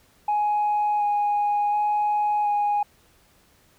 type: tone with vibrato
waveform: sine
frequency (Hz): 830.6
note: G#5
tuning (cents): 0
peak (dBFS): -18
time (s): 0.28-2.83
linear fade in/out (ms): 5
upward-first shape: square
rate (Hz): 0.69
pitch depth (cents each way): 10
effects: tanh soft clip ceiling -17 dBFS + pink hiss -59 dBFS RMS until 3.78 s